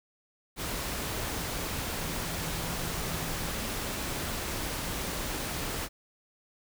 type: tone in noise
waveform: sine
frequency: 164.81 Hz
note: E3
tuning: in tune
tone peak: -41 dBFS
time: 1.94-3.64 s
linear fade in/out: 50 ms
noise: pink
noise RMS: -34 dBFS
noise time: 0.56-5.89 s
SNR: -10 dB
effects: none